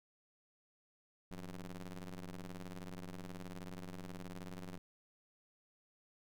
sawtooth ring-modulated tone, 92.5 Hz, F#2, in tune, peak -38 dBFS, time 1.31-4.78 s, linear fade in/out 0 ms, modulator 83.1 Hz, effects none

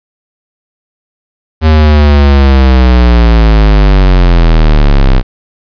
square linear sweep, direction down, 79.4 to 31.13 Hz, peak -3 dBFS, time 1.61-5.23 s, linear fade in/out 50 ms, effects resampled to 11025 Hz + 7-bit

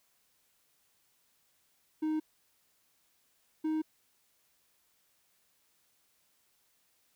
triangle tone pair in turn, 311.1 / 313.1 Hz, D#4 / D#4, 0 / +11 cents, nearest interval unison, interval 11 cents, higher second, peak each -27 dBFS, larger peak neither, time 2.02-2.2 / 3.64-3.82 s, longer neither, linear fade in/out 10 ms, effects white hiss -72 dBFS RMS until 7.15 s

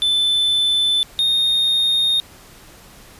triangle tone pair in turn, 3520 / 3689 Hz, A7 / A#7, 0 / -19 cents, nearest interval minor second, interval 81 cents, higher second, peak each -13 dBFS, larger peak neither, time 0.02-1.03 / 1.19-2.2 s, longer neither, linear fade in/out 0 ms, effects pink hiss -44 dBFS RMS until 3.19 s + resampled to 32000 Hz

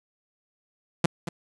sawtooth tone with echo, 170 Hz, F3, 46 cents flat, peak -12 dBFS, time 1.04-1.06 s, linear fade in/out 5 ms, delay 230 ms, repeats 1, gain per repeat -13 dB, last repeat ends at 1.29 s, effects resampled to 24000 Hz + 8-bit

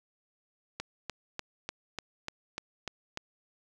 click train, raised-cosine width 0.2 ms, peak -18 dBFS, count 9, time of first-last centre 0.8-3.174 s, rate 3.37 Hz, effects none

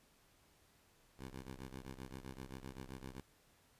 10% pulse ring-modulated tone, 65.3 Hz, C2, 3 cents flat, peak -37 dBFS, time 1.19-3.21 s, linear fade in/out 0 ms, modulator 36.5 Hz, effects pink hiss -70 dBFS RMS until 3.79 s + resampled to 32000 Hz

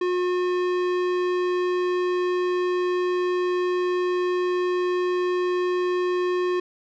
sine tone with tanh clipping, 360.3 Hz, F#4, 46 cents flat, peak -23 dBFS, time 0.01-6.6 s, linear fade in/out 5 ms, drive 17 dB, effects none

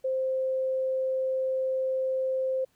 sine tone, 523.3 Hz, C5, in tune, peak -25 dBFS, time 0.04-2.65 s, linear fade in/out 10 ms, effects pink hiss -69 dBFS RMS until 2.75 s

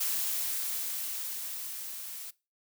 blue noise with level ramp, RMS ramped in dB -30 to -42 dBFS, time 0-2.31 s, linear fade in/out 10 ms, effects noise-tail reverb RT60 0.3 s tail -22 dB re dry

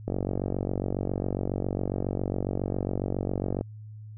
click train, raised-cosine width 2 ms, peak -15 dBFS, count 168, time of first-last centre 0.08-3.611 s, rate 47.3 Hz, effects added 107 Hz sine -40 dBFS peak until 4.17 s

